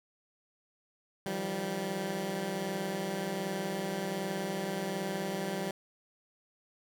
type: tone cluster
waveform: 15% pulse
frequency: 157.6 / 173 / 194.3 Hz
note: D#3 / F3 / G3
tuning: +23 / -16 / -15 cents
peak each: -37 / -33 / -28 dBFS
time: 1.26-5.71 s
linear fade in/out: 2 ms
effects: none